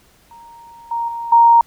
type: tone with level steps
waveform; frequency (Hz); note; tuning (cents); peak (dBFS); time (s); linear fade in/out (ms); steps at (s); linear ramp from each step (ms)
sine; 932.3; A#5; 0; -38 / -18 / -23 / -6; 0.31-1.61; 2; 0.91 / 1.08 / 1.32; 5
effects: pink hiss -53 dBFS RMS until 1.66 s